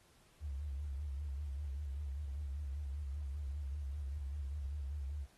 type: tone with vibrato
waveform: sine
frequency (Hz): 70.9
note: C#2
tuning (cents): +40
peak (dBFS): -38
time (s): 0.4-5.27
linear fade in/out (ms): 50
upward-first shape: sine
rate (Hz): 5.1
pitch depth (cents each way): 98
effects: pink hiss -68 dBFS RMS until 5.37 s + AAC 32 kbps